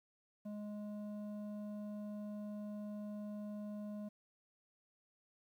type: tone with low-pass filter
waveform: square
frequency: 208.6 Hz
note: G#3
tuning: 8 cents sharp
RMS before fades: -45 dBFS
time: 0.45-4.09 s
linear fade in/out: 10 ms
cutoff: 610 Hz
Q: 1.2
effects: 12-bit